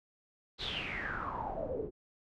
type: noise with low-pass filter sweep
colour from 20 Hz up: pink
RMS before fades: -38 dBFS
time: 0.58-1.91 s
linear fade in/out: 50 ms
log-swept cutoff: 4100 to 370 Hz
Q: 9.2
effects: none